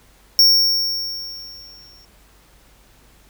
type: tone with exponential decay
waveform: square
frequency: 5500 Hz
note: F8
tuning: 27 cents flat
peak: -8 dBFS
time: 0.39-2.05 s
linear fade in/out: 1 ms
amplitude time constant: 360 ms
effects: added 50 Hz sine -53 dBFS peak until 3.29 s + pink hiss -53 dBFS RMS until 3.29 s